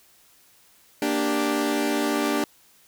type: chord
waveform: sawtooth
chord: G minor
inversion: first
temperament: equal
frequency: 233.1 / 293.7 / 392 Hz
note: Bb3 / D4 / G4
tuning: 0 / 0 / 0 cents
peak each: -25 / -20 / -24 dBFS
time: 1.02-2.44 s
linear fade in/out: 2 ms
effects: white hiss -57 dBFS RMS until 2.87 s